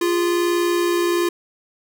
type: tone pair together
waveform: square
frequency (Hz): 347.6 / 408.7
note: F4 / G#4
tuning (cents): -8 / -28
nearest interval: minor third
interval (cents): 280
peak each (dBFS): -18 / -27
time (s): 0.01-1.29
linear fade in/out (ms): 5
effects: none